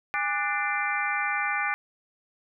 harmonic tone with a mistuned harmonic, 295.7 Hz, D4, 12 cents sharp, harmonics 3 / 4 / 5 / 6 / 7 / 8, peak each -32 / -32 / -32 / -32 / -32 / -32 dBFS, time 0.14-1.74 s, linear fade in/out 0 ms, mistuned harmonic 3, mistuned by -140 cents, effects none

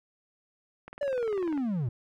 click train, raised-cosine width 0.5 ms, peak -28 dBFS, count 15, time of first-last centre 0.88-1.577 s, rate 20.1 Hz
triangle linear sweep, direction down, 587.3 to 107.4 Hz, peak -25 dBFS, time 1.01-1.89 s, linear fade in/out 5 ms
effects none

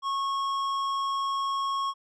triangle tone with tanh clipping, 1096 Hz, C#6, 20 cents flat, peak -28 dBFS, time 0.02-1.94 s, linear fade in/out 50 ms, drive 15 dB, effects none

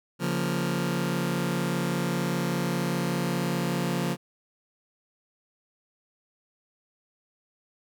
sawtooth chord, Bb minor, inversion first, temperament just, 139.85 / 174.81 / 233.1 Hz, Db3 / F3 / Bb3, +16 / +2 / 0 cents, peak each -27 / -24 / -28 dBFS, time 0.19-4.17 s, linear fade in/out 50 ms, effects none

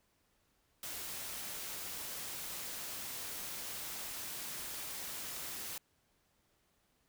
white noise, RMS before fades -43 dBFS, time 0.83-5.78 s, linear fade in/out 2 ms, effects pink hiss -75 dBFS RMS until 7.08 s

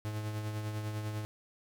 45% pulse tone with tremolo, 106.7 Hz, G#2, 47 cents sharp, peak -33 dBFS, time 0.05-1.25 s, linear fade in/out 0 ms, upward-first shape triangle, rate 10 Hz, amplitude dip 45%, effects none

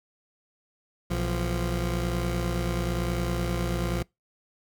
20% pulse tone pair together, 61 / 173.43 Hz, B1 / F3, -21 / -12 cents, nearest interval octave + tritone, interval 1809 cents, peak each -23 / -25 dBFS, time 1.1-4.03 s, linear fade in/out 10 ms, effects noise-tail reverb RT60 0.2 s tail -25 dB re dry

